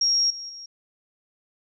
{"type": "tone with level steps", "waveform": "sine", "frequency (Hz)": 5588, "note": "F8", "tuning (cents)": 0, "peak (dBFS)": [-18, -33, -37], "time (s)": [0.01, 0.66], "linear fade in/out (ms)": 5, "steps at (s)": [0.3, 0.49], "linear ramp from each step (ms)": 5, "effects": []}